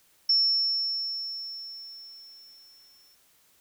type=tone with exponential decay; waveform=sine; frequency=5400 Hz; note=E8; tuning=41 cents sharp; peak=-18 dBFS; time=0.29-3.15 s; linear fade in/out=5 ms; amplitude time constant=620 ms; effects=white hiss -63 dBFS RMS until 3.6 s